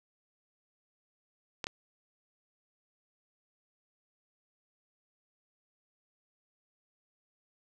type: clicks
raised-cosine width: 0.2 ms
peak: -17 dBFS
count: 2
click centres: 1.642 / 1.669 s
effects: none